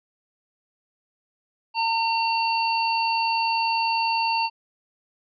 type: harmonic tone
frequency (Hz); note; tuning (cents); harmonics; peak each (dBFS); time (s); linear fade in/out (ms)
910; A#5; -42; 1 / 3 / 5; -22 / -27 / -29; 1.74-4.5; 50
effects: none